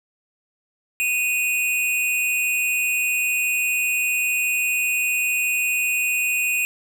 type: tone pair together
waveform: square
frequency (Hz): 2493 / 2738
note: D#7 / F7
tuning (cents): +3 / -35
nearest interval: major second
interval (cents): 162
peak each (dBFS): -21 / -27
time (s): 1-6.65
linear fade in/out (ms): 0
effects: none